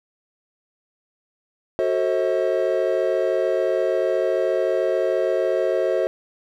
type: chord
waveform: triangle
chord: F# diminished seventh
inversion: none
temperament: just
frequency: 370 / 444 / 532.8 / 639.4 Hz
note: F#4 / A4 / C5 / Eb5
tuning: 0 / +16 / +31 / +47 cents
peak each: -22 / -24 / -21 / -22 dBFS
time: 1.79-6.07 s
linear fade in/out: 0 ms
effects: none

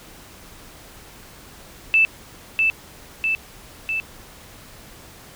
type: tone with echo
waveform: sine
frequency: 2641 Hz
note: E7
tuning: 3 cents sharp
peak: -12 dBFS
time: 1.94-2.05 s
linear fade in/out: 0 ms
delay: 650 ms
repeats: 3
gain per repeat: -3 dB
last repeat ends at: 4 s
effects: pink hiss -44 dBFS RMS until 5.35 s

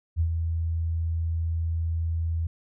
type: tone with ADSR envelope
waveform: sine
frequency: 82.41 Hz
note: E2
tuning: in tune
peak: -19 dBFS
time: 0.16-2.47 s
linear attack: 42 ms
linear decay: 78 ms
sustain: -5 dB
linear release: 4 ms
effects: none

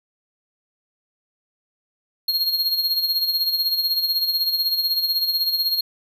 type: tone with tremolo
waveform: square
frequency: 4257 Hz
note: C8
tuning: 29 cents sharp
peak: -17 dBFS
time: 2.28-5.81 s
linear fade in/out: 5 ms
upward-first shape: sine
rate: 16 Hz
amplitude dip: 60%
effects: none

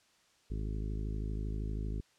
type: harmonic tone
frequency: 52.7 Hz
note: G#1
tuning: 26 cents sharp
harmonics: 1 / 2 / 3 / 4 / 5 / 6 / 7 / 8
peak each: -35 / -41 / -45 / -47 / -49 / -51 / -52 / -53 dBFS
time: 0.5-2.01 s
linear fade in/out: 10 ms
effects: white hiss -68 dBFS RMS until 2.18 s + low-pass 7000 Hz 12 dB/octave

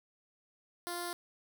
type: tone with notch filter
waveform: 5% pulse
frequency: 349.1 Hz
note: F4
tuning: 1 cent flat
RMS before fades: -39 dBFS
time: 0.87-1.13 s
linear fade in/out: 0 ms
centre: 2600 Hz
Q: 0.65
effects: none

